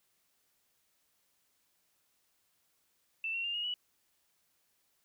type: tone with pitch steps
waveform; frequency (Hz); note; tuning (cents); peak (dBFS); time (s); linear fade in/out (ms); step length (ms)
sine; 2664 / 2731 / 2800 / 2870 / 2942; E7 / F7 / F7 / F7 / F#7; +18 / -39 / +4 / +47 / -11; -33; 3.24-3.74; 2; 100
effects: white hiss -75 dBFS RMS until 5.04 s